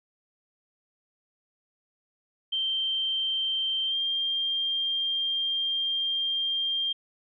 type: tone with pitch glide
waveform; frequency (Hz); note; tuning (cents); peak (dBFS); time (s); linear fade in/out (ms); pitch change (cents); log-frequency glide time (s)
sine; 3136 to 3193; G7 to G7; 0 to +31; -25; 2.52-6.93; 10; +31; 3.86-3.96
effects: none